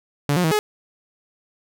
sawtooth tone with pitch steps, 144.2 / 179.2 / 159.7 / 422.7 Hz, D3 / F3 / D#3 / G#4, -31 / +45 / +45 / +31 cents, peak -13 dBFS, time 0.29-0.59 s, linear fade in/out 0 ms, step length 75 ms, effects none

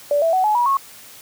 sine tone with pitch steps, 580 / 658.6 / 747.8 / 849.2 / 964.2 / 1094.9 Hz, D5 / E5 / F#5 / G#5 / B5 / C#6, -22 / -2 / +18 / +38 / -42 / -22 cents, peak -14 dBFS, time 0.11-0.77 s, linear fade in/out 2 ms, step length 110 ms, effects white hiss -42 dBFS RMS until 1.21 s + high-pass 80 Hz 12 dB/octave

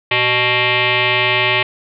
sine tone with frequency modulation, 116.54 Hz, A#2, in tune, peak -12 dBFS, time 0.11-1.63 s, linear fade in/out 5 ms, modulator 495 Hz, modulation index 6.1, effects none

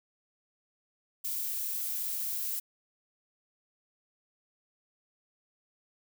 violet noise with high-pass filter sweep, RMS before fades -34 dBFS, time 1.24-2.6 s, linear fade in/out 10 ms, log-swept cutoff 2200 to 240 Hz, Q 0.77, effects none

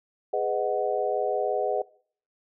sine chord, G# minor seventh, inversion none, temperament equal with one note detuned, 415.3 / 501.1 / 622.3 / 740 Hz, G#4 / B4 / D#5 / F#5, 0 / +25 / 0 / 0 cents, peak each -29 dBFS, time 0.33-1.82 s, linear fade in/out 5 ms, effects noise-tail reverb RT60 0.5 s tail -21 dB re dry

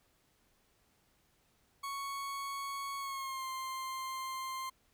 40% pulse tone with pitch glide, 1109 to 1051 Hz, C#6 to C6, 0 to +7 cents, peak -37 dBFS, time 1.83-4.7 s, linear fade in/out 10 ms, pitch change -93 cents, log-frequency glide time 2.99-3.46 s, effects pink hiss -72 dBFS RMS until 4.93 s

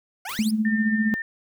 20% pulse exponential sweep, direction up, 687 to 5450 Hz, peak -26 dBFS, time 0.25-0.51 s, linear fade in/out 5 ms
white noise with exponential decay, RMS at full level -35 dBFS, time 0.29-0.72 s, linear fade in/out 1 ms, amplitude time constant 93 ms
sine tone with tremolo, 217.1 Hz, A3, 23 cents flat, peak -17 dBFS, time 0.39-1.14 s, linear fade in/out 0 ms, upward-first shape sine, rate 15 Hz, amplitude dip 60%
sine tone, 1803 Hz, A6, 42 cents sharp, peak -26 dBFS, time 0.65-1.22 s, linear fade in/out 2 ms
effects none

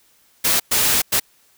white noise bursts at uneven times, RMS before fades -17 dBFS, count 3, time 0.44-0.6 / 0.71-1.02 / 1.12-1.2 s, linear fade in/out 10 ms, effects white hiss -57 dBFS RMS until 1.57 s

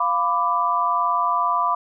sine chord, B diminished, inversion second, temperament equal with one note detuned, 698.5 / 996.9 / 1174.7 Hz, F5 / B5 / D6, 0 / +16 / 0 cents, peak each -26 / -21 / -21 dBFS, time 0-1.75 s, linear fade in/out 5 ms, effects none

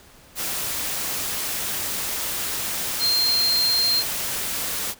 sine tone in noise, 4186 Hz, C8, in tune, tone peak -18 dBFS, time 2.99-4.04 s, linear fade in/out 50 ms, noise white, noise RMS -27 dBFS, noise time 0.35-4.95 s, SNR +6 dB, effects pink hiss -50 dBFS RMS until 4.99 s

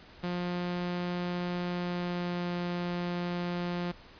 sawtooth tone with pitch glide, 177 to 175.68 Hz, F3 to F3, +23 to +11 cents, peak -27 dBFS, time 0.23-3.92 s, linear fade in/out 10 ms, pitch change -12 cents, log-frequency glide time 1.71-2.57 s, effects pink hiss -53 dBFS RMS until 4.19 s + resampled to 11025 Hz

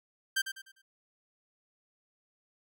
sawtooth tone with echo, 1569 Hz, G6, 1 cent sharp, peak -23 dBFS, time 0.36-0.42 s, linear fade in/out 10 ms, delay 100 ms, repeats 4, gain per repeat -9 dB, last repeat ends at 0.82 s, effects none

